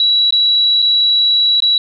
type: tone with dropouts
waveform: sine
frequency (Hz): 3911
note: B7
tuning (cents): -18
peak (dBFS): -9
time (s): 0-1.78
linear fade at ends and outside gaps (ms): 2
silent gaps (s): 0.307-0.324 / 0.82-0.824 / 1.603-1.622
effects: none